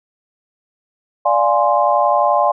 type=chord; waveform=sine; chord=D half-diminished seventh; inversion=none; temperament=equal; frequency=587.3 / 698.5 / 830.6 / 1046.5 Hz; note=D5 / F5 / Ab5 / C6; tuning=0 / 0 / 0 / 0 cents; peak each=-17 dBFS; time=1.25-2.52 s; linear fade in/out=10 ms; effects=none